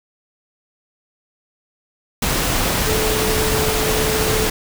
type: tone in noise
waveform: sine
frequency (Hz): 434.6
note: A4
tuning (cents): -21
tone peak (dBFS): -21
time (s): 2.86-4.48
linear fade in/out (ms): 5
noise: pink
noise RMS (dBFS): -19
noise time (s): 2.22-4.5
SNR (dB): -5
effects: none